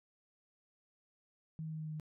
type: tone with pitch steps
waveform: sine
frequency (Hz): 159 / 157.99 / 156.99 / 156 / 155.01 / 154.03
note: D#3 / D#3 / D#3 / D#3 / D#3 / D#3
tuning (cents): +38 / +27 / +16 / +5 / -6 / -17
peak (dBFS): -39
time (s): 1.59-1.998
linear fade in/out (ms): 0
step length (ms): 68
effects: none